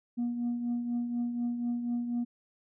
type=tone with tremolo; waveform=sine; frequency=239.6 Hz; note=A#3; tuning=48 cents sharp; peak=-25 dBFS; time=0.17-2.25 s; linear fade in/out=20 ms; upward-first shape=triangle; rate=4.1 Hz; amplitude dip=60%; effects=tanh soft clip ceiling -26 dBFS